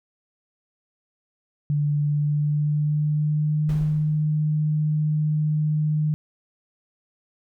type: tone with pitch glide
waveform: sine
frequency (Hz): 146.83 to 152.54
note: D3 to D#3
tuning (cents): 0 to -34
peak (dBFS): -19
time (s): 1.7-6.14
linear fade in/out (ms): 0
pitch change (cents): +66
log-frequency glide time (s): 2.01-3.77
type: noise with exponential decay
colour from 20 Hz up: brown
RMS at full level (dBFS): -30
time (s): 3.69-4.43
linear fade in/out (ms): 2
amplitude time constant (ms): 160
effects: none